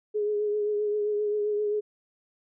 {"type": "tone with vibrato", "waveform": "sine", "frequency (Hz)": 418.2, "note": "G#4", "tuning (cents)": 12, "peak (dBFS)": -24, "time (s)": [0.14, 1.81], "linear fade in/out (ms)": 20, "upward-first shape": "triangle", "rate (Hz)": 7.6, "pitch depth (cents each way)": 32, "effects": []}